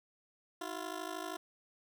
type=ring-modulated tone; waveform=15% pulse; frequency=345.1 Hz; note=F4; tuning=21 cents flat; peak=-30 dBFS; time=0.61-1.37 s; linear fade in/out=2 ms; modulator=26.4 Hz; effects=none